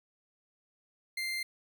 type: tone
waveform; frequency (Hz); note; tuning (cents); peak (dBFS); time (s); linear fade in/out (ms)
30% pulse; 2093; C7; 0; -30; 1.17-1.43; 5
effects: none